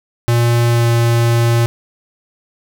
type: tone with pitch glide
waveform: square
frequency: 118.4 to 117.31 Hz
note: A#2 to A#2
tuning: +27 to +11 cents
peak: -11 dBFS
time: 0.28-1.66 s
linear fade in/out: 0 ms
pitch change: -16 cents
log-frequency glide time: 0.68-0.88 s
effects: none